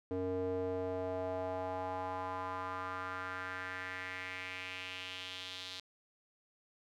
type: tone with band-pass filter sweep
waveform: square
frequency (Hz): 92.5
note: F#2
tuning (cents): 0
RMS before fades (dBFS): -40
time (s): 0.11-5.8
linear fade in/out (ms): 0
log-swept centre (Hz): 400 to 3900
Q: 3.1
effects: none